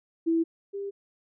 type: tone pair in turn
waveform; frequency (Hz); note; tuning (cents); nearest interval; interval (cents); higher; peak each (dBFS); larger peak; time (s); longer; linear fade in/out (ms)
sine; 329.6 / 398.7; E4 / G4; 0 / +29; minor third; 329; second; -21 / -31; first; 0.26-0.44 / 0.73-0.91; neither; 20
effects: none